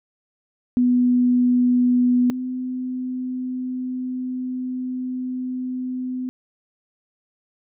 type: tone pair in turn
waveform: sine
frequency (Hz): 247.2 / 254.1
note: B3 / B3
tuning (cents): +2 / +49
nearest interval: unison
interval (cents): 47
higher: second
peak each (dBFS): -14 / -24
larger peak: first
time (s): 0.77-2.3 / 2.3-6.29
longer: second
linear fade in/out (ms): 0
effects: none